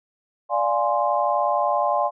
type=chord; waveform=sine; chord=D half-diminished seventh; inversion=none; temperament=equal; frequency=587.3 / 698.5 / 830.6 / 1046.5 Hz; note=D5 / F5 / Ab5 / C6; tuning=0 / 0 / 0 / 0 cents; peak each=-24 dBFS; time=0.49-2.11 s; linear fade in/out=50 ms; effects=none